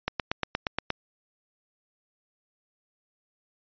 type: click train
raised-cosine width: 0.3 ms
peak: -10 dBFS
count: 8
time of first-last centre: 0.08-0.904 s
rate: 8.5 Hz
effects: resampled to 11025 Hz